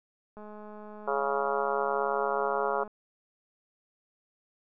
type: click train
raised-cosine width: 1 ms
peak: -33 dBFS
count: 530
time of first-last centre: 0.37-2.877 s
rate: 211 Hz
type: harmonic tone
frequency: 139.1 Hz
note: C#3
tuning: 6 cents sharp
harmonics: 3 / 4 / 5 / 6 / 7 / 8 / 9 / 10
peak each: -32 / -33 / -34 / -35 / -35 / -36 / -37 / -37 dBFS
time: 1.07-2.84 s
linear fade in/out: 10 ms
effects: none